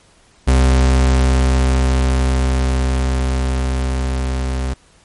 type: tone with level ramp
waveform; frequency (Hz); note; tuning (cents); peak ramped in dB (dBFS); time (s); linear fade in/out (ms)
40% pulse; 65; C2; -11; -8 to -17; 0.47-4.74; 10
effects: pink hiss -51 dBFS RMS until 5.04 s + MP3 48 kbps